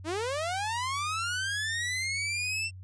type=linear sweep; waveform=sawtooth; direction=up; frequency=293.7 to 2709 Hz; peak=-26 dBFS; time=0.04-2.71 s; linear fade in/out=50 ms; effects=added 93 Hz sine -42 dBFS peak until 2.83 s + resampled to 22050 Hz